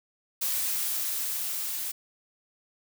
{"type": "noise with level ramp", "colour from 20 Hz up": "blue", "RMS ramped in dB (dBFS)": [-28, -33], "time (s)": [0.41, 1.92], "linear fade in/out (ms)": 10, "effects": []}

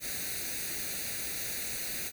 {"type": "noise with comb filter", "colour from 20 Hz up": "white", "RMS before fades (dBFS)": -36, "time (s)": [0, 2.12], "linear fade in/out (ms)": 50, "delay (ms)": 0.47, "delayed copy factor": 0.75, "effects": []}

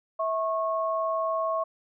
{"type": "tone pair together", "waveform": "sine", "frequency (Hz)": [650.5, 1094], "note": ["E5", "C#6"], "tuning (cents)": [-23, -23], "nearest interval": "major sixth", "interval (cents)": 900, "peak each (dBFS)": [-27, -28], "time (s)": [0.19, 1.64], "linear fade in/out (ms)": 10, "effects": []}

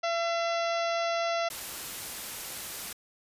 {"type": "harmonic tone", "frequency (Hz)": 676, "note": "E5", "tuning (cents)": 43, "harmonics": [1, 2, 3, 4, 5, 6, 7, 8, 9], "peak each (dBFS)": [-28, -34, -38, -40, -42, -44, -45, -46, -47], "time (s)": [0.03, 1.49], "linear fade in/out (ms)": 10}
{"type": "noise", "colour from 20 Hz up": "white", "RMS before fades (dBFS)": -38, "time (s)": [1.5, 2.93], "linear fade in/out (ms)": 5}
{"effects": ["resampled to 32000 Hz"]}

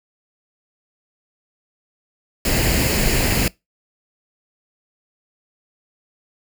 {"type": "noise with comb filter", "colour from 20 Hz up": "pink", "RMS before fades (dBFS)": -18, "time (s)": [2.45, 3.48], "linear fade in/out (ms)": 2, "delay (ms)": 0.42, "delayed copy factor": 0.55, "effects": ["noise-tail reverb RT60 0.2 s tail -23 dB re dry"]}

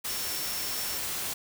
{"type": "tone in noise", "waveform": "sine", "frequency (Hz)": 5440, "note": "F8", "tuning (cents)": -46, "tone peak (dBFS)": -38, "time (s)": [0.08, 0.98], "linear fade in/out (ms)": 10, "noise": "white", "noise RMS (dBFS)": -33, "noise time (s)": [0.04, 1.34], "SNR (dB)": -8, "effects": []}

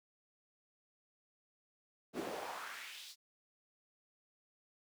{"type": "noise with high-pass filter sweep", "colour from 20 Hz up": "brown", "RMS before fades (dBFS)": -45, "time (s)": [2.13, 3.16], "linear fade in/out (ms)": 50, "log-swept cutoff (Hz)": [290, 5100], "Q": 2.2, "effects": []}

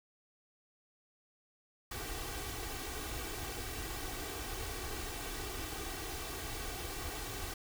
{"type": "noise with comb filter", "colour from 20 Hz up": "pink", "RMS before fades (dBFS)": -41, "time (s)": [1.91, 7.54], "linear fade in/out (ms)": 5, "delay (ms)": 2.6, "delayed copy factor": 0.7, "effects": []}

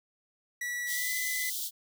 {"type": "tone with pitch glide", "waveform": "45% pulse", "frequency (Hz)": [1945, 2010], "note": ["B6", "B6"], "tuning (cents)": [-27, 30], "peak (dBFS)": -32, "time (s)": [0.61, 1.5], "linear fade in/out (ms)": 5, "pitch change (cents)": 57, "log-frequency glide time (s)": [0.92, 1.11]}
{"type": "high-pass noise", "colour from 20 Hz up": "white", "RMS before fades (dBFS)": -35, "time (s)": [0.86, 1.71], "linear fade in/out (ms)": 50, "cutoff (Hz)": 3100, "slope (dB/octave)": 96}
{"effects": []}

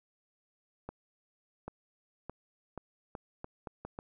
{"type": "accelerating click train", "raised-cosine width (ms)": 1, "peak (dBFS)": -26, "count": 9, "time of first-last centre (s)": [0.89, 3.989], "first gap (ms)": 790, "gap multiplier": 0.78, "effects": []}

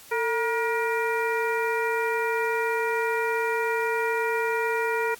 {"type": "harmonic tone with a mistuned harmonic", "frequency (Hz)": 475.3, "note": "A#4", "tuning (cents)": 34, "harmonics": [1, 2, 3, 4, 5], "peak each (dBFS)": [-26, -29, -31, -32, -33], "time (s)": [0.11, 5.15], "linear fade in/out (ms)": 10, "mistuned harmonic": 1, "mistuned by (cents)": -92, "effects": ["white hiss -48 dBFS RMS until 5.19 s", "AAC 64 kbps"]}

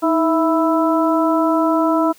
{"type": "harmonic tone with a mistuned harmonic", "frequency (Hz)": 329.6, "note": "E4", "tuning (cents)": 0, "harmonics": [1, 2, 3, 4], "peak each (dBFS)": [-16, -19, -21, -22], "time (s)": [0.02, 2.13], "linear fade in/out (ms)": 20, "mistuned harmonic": 1, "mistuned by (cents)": -66, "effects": ["white hiss -49 dBFS RMS until 2.18 s"]}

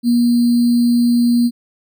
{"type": "tone with sample-and-hold", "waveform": "sine", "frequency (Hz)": 239.2, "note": "A#3", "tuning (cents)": 45, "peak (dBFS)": -10, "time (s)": [0.03, 1.51], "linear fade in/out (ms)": 50, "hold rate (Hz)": 4410, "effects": []}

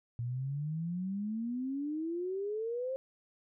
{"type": "exponential sweep", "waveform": "sine", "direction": "up", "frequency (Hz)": [116.54, 536], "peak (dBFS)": -33, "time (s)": [0.19, 2.96], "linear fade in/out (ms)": 0, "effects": []}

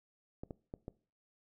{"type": "clicks", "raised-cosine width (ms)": 2, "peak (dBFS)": -29, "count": 4, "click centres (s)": [0.435, 0.508, 0.739, 0.881], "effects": ["noise-tail reverb RT60 0.4 s tail -21 dB re dry"]}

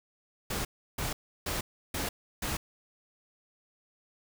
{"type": "noise bursts", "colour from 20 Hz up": "pink", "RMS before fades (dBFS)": -33, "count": 5, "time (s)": [0.5, 2.57], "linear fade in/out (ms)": 5, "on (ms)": 150, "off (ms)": 330, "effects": []}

